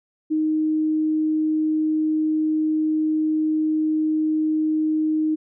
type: tone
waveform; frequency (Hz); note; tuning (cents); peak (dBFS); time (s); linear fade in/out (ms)
sine; 311.1; D#4; 0; -18; 0.3-5.36; 20
effects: none